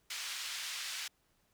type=band-pass noise; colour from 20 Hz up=white; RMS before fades=-41 dBFS; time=0.1-1.08 s; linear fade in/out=5 ms; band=1700 to 5200 Hz; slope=12 dB/octave; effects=pink hiss -74 dBFS RMS until 1.53 s